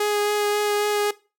sawtooth tone with vibrato, 415.3 Hz, G#4, in tune, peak -16 dBFS, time 0-1.11 s, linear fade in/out 5 ms, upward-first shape sine, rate 3.7 Hz, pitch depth 10 cents each way, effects noise-tail reverb RT60 0.3 s tail -19 dB re dry

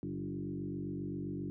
sine tone with frequency modulation, 233.1 Hz, A#3, in tune, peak -36 dBFS, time 0.03-1.5 s, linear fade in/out 0 ms, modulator 47.6 Hz, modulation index 2.5, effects none

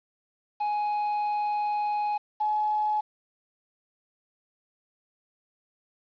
triangle / sine tone pair in turn, 835 / 848.6 Hz, G#5 / G#5, +9 / +37 cents, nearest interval unison, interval 28 cents, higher second, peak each -23 dBFS, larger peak neither, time 0.6-2.18 / 2.4-3.01 s, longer first, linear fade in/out 10 ms, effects resampled to 11025 Hz + 9-bit

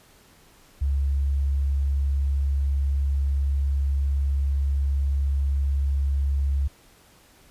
sine tone, 69.3 Hz, C#2, in tune, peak -20 dBFS, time 0.81-6.68 s, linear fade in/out 10 ms, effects pink hiss -55 dBFS RMS until 7.5 s + resampled to 32000 Hz

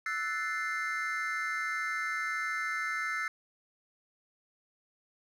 triangle chord, F# half-diminished seventh, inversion third, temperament equal, 1318.5 / 1480 / 1760 / 2093 Hz, E6 / F#6 / A6 / C7, 0 / 0 / 0 / 0 cents, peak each -35 / -37 / -35 / -34 dBFS, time 0.06-3.28 s, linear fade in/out 2 ms, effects none

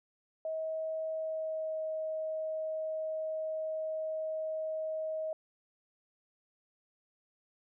sine tone with pitch glide, 637 to 631.1 Hz, D#5 to D#5, +41 to +24 cents, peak -33 dBFS, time 0.45-5.33 s, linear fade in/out 2 ms, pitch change -17 cents, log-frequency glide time 1.11-1.84 s, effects none

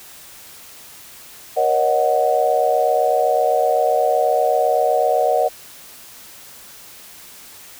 sine chord, D# minor seventh, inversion second, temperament equal with one note detuned, 474.9 / 554.4 / 622.3 / 740 Hz, A#4 / C#5 / D#5 / F#5, +32 / 0 / 0 / 0 cents, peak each -21 / -21 / -19 / -18 dBFS, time 1.56-5.49 s, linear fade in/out 20 ms, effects white hiss -41 dBFS RMS until 7.79 s

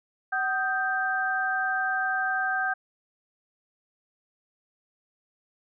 sine tone cluster, 754 / 1249 / 1572 Hz, F#5 / D#6 / G6, +32 / +6 / +4 cents, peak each -29 / -34 / -26 dBFS, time 0.32-2.74 s, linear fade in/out 10 ms, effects none

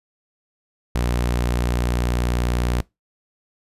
sawtooth tone, 60.2 Hz, B1, 44 cents flat, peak -15 dBFS, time 0.95-2.81 s, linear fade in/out 0 ms, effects noise-tail reverb RT60 0.2 s tail -23 dB re dry + resampled to 32000 Hz

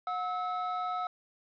triangle tone pair together, 726 / 1297.3 Hz, F#5 / E6, -33 / -28 cents, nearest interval minor seventh, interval 1005 cents, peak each -32 / -32 dBFS, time 0.07-1.07 s, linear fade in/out 2 ms, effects resampled to 11025 Hz + 10-bit

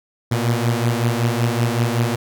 sawtooth beating tone pair, 116.2 / 121.5 Hz, A#2 / B2, -5 / -28 cents, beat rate 5.3 Hz, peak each -15 / -17 dBFS, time 0.31-2.16 s, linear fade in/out 10 ms, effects none

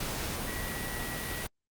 sine tone in noise, 1928 Hz, B6, 42 cents flat, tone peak -40 dBFS, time 0.47-1.44 s, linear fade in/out 5 ms, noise pink, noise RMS -35 dBFS, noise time 0-1.47 s, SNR -8 dB, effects Opus 48 kbps

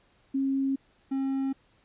sine / triangle tone pair in turn, 270.6 / 269.4 Hz, C#4 / C#4, -42 / -49 cents, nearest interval unison, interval 7 cents, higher first, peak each -24 dBFS, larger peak neither, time 0.34-0.76 / 1.11-1.53 s, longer neither, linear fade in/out 10 ms, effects pink hiss -65 dBFS RMS until 1.84 s + resampled to 8000 Hz

